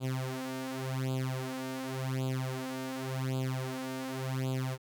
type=tone with flanger; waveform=sawtooth; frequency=130.81 Hz; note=C3; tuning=in tune; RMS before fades=-35 dBFS; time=0-4.78 s; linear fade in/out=50 ms; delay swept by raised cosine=0.26 to 4.36 ms; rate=0.89 Hz; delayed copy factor=+0.9; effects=none